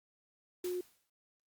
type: tone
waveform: sine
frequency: 360 Hz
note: F#4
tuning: 47 cents flat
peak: -34 dBFS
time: 0.64-0.81 s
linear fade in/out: 5 ms
type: noise with exponential decay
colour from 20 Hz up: white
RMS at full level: -45 dBFS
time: 0.64-1.1 s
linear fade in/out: 5 ms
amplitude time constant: 100 ms
effects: Opus 48 kbps